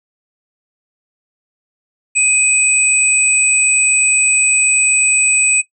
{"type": "tone pair together", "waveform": "sine", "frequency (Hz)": [2513, 7972], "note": ["D#7", "B8"], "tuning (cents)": [17, 15], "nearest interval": "octave + minor sixth", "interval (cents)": 1998, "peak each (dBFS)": -13, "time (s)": [2.15, 5.62], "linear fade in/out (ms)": 20, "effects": ["noise-tail reverb RT60 0.1 s tail -17 dB re dry"]}